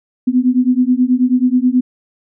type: beating tone pair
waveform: sine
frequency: 246.9 / 256.2 Hz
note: B3 / C4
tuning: 0 / -36 cents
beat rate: 9.3 Hz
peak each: -13 dBFS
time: 0.27-1.81 s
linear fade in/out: 10 ms
effects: none